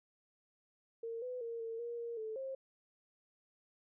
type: tone with pitch steps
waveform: sine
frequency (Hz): 458.5 / 501 / 463.1 / 454.4 / 472.4 / 468.1 / 438.2 / 533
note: A#4 / B4 / A#4 / A#4 / A#4 / A#4 / A4 / C5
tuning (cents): -29 / +25 / -11 / -44 / +23 / +7 / -7 / +32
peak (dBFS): -39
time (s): 1.03-2.55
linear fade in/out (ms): 5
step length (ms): 190
effects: none